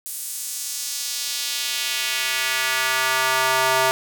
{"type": "tone with high-pass filter sweep", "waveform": "square", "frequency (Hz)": 130.81, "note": "C3", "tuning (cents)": 0, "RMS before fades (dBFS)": -23, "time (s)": [0.06, 3.91], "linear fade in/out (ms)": 0, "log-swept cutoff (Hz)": [10000, 740], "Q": 1.2, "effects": []}